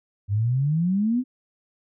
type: exponential sweep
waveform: sine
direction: up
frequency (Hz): 97.3 to 261.6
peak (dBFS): -19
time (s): 0.28-1.24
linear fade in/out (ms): 50
effects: none